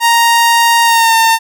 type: tone with pitch glide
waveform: sawtooth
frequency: 932.3 to 905.8 Hz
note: A#5 to A#5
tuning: 0 to -50 cents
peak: -3 dBFS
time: 0-1.39 s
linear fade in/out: 50 ms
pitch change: -50 cents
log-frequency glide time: 0.83-1.15 s
effects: none